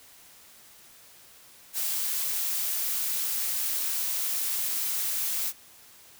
blue noise, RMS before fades -29 dBFS, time 1.73-5.53 s, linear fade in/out 50 ms, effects white hiss -53 dBFS RMS until 6.19 s

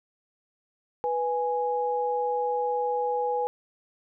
sine tone pair together, 492.3 / 830.6 Hz, B4 / G#5, -6 / 0 cents, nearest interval major sixth, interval 906 cents, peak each -27 dBFS, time 1.04-3.47 s, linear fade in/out 0 ms, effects none

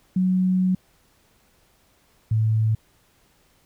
sine tone pair in turn, 185 / 110 Hz, F#3 / A2, 0 / 0 cents, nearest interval major sixth, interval 900 cents, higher first, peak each -17 dBFS, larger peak neither, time 0.16-0.75 / 2.31-2.75 s, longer first, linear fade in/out 5 ms, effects pink hiss -61 dBFS RMS until 3.65 s

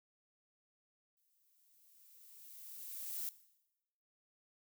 violet noise with exponential growth, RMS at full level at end -40 dBFS, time 1.17-3.29 s, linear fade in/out 0 ms, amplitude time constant 460 ms, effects noise-tail reverb RT60 0.9 s tail -17 dB re dry

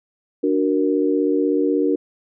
sine chord, D augmented, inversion none, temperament equal, 293.7 / 370 / 466.2 Hz, D4 / F#4 / A#4, 0 / 0 / 0 cents, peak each -19 / -21 / -21 dBFS, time 0.43-1.96 s, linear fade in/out 10 ms, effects none

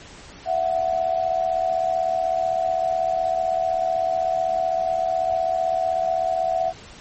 sine tone pair together, 664.1 / 740 Hz, E5 / F#5, +13 / 0 cents, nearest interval major second, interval 187 cents, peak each -22 dBFS, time 0.45-6.73 s, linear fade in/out 50 ms, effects pink hiss -43 dBFS RMS until 7 s + MP3 32 kbps

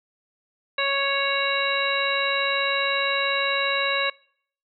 harmonic tone, 554.4 Hz, C#5, in tune, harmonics 1 / 2 / 3 / 4 / 5 / 7, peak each -28 / -28 / -28 / -28 / -28 / -28 dBFS, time 0.78-4.1 s, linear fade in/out 5 ms, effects noise-tail reverb RT60 0.6 s tail -24 dB re dry

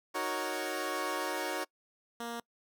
15% pulse chord, D# minor seventh, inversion none, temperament equal, 311.1 / 370 / 466.2 / 554.4 Hz, D#4 / F#4 / A#4 / C#5, 0 / 0 / 0 / 0 cents, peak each -33 / -31 / -35 / -31 dBFS, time 0.14-1.65 s, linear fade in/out 20 ms
10% pulse tone, 234.4 Hz, A#3, 10 cents sharp, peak -29 dBFS, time 2.2-2.4 s, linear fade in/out 2 ms
effects noise-tail reverb RT60 0.1 s tail -25 dB re dry

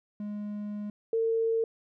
triangle / sine tone pair in turn, 207.7 / 452.7 Hz, G#3 / A4, 0 / +49 cents, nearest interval octave + minor second, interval 1349 cents, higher second, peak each -31 / -24 dBFS, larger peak second, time 0.2-0.9 / 1.13-1.64 s, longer first, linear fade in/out 2 ms, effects none

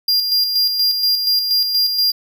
square tone with tremolo, 4800 Hz, D8, 37 cents sharp, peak -13 dBFS, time 0.08-2.12 s, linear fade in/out 5 ms, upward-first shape square, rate 4.2 Hz, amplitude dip 45%, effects none

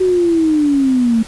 sine linear sweep, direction down, 375.7 to 220 Hz, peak -10 dBFS, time 0-1.23 s, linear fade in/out 10 ms, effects pink hiss -35 dBFS RMS until 1.27 s + resampled to 24000 Hz

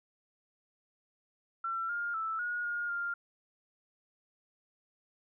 sine tone with pitch steps, 1349 / 1411 / 1319 / 1444 / 1425 / 1399 Hz, E6 / F6 / E6 / F#6 / F6 / F6, +40 / +17 / +1 / -43 / +34 / +3 cents, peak -32 dBFS, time 1.64-3.14 s, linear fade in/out 5 ms, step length 250 ms, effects none

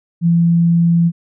sine tone, 169.3 Hz, E3, 46 cents sharp, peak -9 dBFS, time 0.21-1.12 s, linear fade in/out 50 ms, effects none

